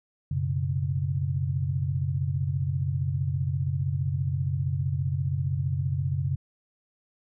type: chord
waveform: sine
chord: F# suspended fourth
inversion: none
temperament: equal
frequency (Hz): 92.5 / 123.47 / 138.59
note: F#2 / B2 / C#3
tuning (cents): 0 / 0 / 0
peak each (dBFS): -29 / -32 / -27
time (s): 0.31-6.36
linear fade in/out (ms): 5
effects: none